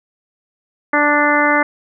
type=harmonic tone; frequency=293.7 Hz; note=D4; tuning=in tune; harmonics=1 / 2 / 3 / 4 / 5 / 6 / 7; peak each=-19 / -19 / -19 / -19 / -19 / -19 / -19 dBFS; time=0.93-1.63 s; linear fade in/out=5 ms; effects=none